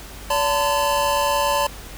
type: tone cluster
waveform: square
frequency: 573 / 892 / 1022 Hz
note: D5 / A5 / C6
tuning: -43 / +23 / -41 cents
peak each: -23 dBFS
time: 0.3-1.67 s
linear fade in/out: 5 ms
effects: added 50 Hz sine -38 dBFS peak until 1.97 s + pink hiss -39 dBFS RMS until 1.97 s